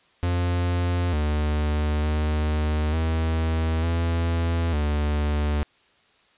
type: tone with pitch steps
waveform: 45% pulse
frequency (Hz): 88 / 75.1 / 76.2 / 80.4 / 83.9 / 74.2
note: F2 / D2 / D#2 / E2 / E2 / D2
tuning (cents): +14 / +39 / -36 / -43 / +31 / +18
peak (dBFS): -21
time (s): 0.23-5.63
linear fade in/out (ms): 0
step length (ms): 900
effects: white hiss -60 dBFS RMS until 6.37 s + resampled to 8000 Hz